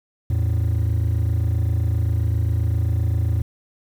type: tone pair together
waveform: triangle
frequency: 82.41 / 110 Hz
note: E2 / A2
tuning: 0 / 0 cents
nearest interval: perfect fourth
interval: 500 cents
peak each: -17 dBFS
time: 0.3-3.42 s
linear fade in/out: 5 ms
effects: tanh soft clip ceiling -13 dBFS + 8-bit